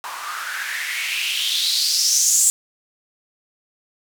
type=noise with band-pass filter sweep; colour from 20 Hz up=blue; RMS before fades=-21 dBFS; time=0.04-2.5 s; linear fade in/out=0 ms; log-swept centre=1000 to 7800 Hz; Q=5.1; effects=none